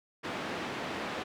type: band-pass noise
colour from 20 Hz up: pink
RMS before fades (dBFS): -37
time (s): 0.23-1.24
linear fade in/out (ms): 20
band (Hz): 220 to 2900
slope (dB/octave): 12
effects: none